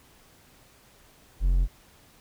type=tone; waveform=triangle; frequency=44.54 Hz; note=F1; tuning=35 cents sharp; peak=-17 dBFS; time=1.4-1.68 s; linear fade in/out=50 ms; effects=pink hiss -57 dBFS RMS until 2.2 s